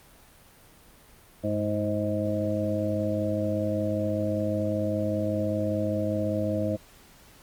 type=harmonic tone with a mistuned harmonic; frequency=105.1 Hz; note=G#2; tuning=21 cents sharp; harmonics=1 / 2 / 3 / 5 / 6; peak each=-31 / -31 / -31 / -31 / -31 dBFS; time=1.43-6.77 s; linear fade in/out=20 ms; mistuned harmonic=1; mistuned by=-61 cents; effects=pink hiss -54 dBFS RMS until 7.42 s + Opus 32 kbps